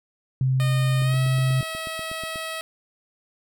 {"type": "tone", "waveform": "sine", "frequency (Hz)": 130.81, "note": "C3", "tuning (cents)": 0, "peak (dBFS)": -18, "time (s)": [0.41, 1.61], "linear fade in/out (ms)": 2}
{"type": "tone with pitch glide", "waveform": "10% pulse", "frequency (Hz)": [613, 644.6], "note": ["D#5", "E5"], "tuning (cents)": [-26, -39], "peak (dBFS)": -21, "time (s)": [0.6, 2.61], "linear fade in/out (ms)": 0, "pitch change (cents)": 87, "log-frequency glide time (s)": [1.03, 1.17]}
{"type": "click train", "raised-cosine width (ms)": 3, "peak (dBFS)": -26, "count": 12, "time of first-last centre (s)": [1.02, 2.358], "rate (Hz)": 8.22}
{"effects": []}